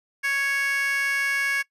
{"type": "tone with high-pass filter", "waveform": "15% pulse", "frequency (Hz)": 554.4, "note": "C#5", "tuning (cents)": 0, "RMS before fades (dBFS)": -24, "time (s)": [0.23, 1.63], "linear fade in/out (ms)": 20, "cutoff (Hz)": 1900, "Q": 7, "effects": ["noise-tail reverb RT60 0.1 s tail -22 dB re dry", "resampled to 32000 Hz"]}